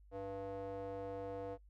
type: tone with band-pass filter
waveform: square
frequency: 98 Hz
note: G2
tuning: in tune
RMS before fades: -44 dBFS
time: 0.11-1.58 s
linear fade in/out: 50 ms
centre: 550 Hz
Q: 3.5
effects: noise-tail reverb RT60 0.1 s tail -21 dB re dry + added 50 Hz sine -59 dBFS peak until 1.69 s